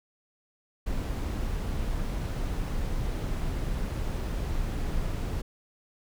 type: noise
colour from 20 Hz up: brown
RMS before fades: -30 dBFS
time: 0.86-5.42 s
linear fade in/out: 10 ms
effects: none